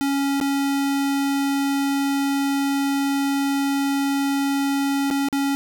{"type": "tone with dropouts", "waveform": "square", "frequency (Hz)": 277.8, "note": "C#4", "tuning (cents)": 4, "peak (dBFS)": -20, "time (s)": [0.01, 5.55], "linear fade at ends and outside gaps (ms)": 0, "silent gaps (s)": [[0.401, 0.412], [5.103, 5.11], [5.286, 5.327]], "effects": []}